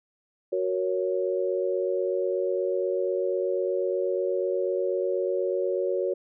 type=chord; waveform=sine; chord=F# major; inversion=none; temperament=equal; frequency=370 / 466.2 / 554.4 Hz; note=F#4 / A#4 / C#5; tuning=0 / 0 / 0 cents; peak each=-27 / -30 / -28 dBFS; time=0.52-6.14 s; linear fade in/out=10 ms; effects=none